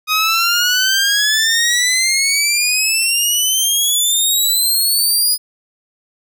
15% pulse exponential sweep, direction up, 1244.5 to 4978 Hz, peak -6 dBFS, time 0.07-5.38 s, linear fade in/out 50 ms, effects none

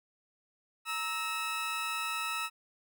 20% pulse tone pair together, 932.3 / 1302.1 Hz, A#5 / E6, 0 / -22 cents, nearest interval tritone, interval 578 cents, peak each -36 / -28 dBFS, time 0.85-2.5 s, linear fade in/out 50 ms, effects none

